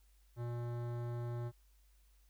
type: tone with hard clipping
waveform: sine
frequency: 119.6 Hz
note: A#2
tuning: 45 cents sharp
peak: -40 dBFS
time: 0.36-1.52 s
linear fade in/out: 50 ms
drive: 17 dB
effects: added 50 Hz sine -64 dBFS peak until 2.29 s + white hiss -75 dBFS RMS until 2.29 s